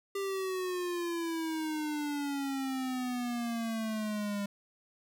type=exponential sweep; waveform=square; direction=down; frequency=397.4 to 200.7 Hz; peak=-33 dBFS; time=0.15-4.46 s; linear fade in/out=5 ms; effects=none